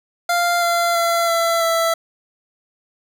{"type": "tone with pitch steps", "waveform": "25% pulse", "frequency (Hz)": [696, 687.6, 679.3, 671.1, 663], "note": ["F5", "F5", "F5", "E5", "E5"], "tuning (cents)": [-6, -27, -48, 31, 10], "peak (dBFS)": -12, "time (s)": [0.29, 1.94], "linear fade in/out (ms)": 5, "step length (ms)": 330, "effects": []}